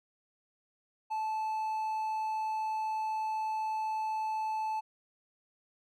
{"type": "tone", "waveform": "triangle", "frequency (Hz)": 872, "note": "A5", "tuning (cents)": -16, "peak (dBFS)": -29, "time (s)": [1.1, 4.81], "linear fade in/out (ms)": 20, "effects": []}